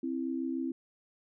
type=tone pair together; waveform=sine; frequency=262.9 / 329.6 Hz; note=C4 / E4; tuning=+8 / 0 cents; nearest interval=major third; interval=392 cents; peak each=-33 / -35 dBFS; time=0.03-0.72 s; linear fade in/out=5 ms; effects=none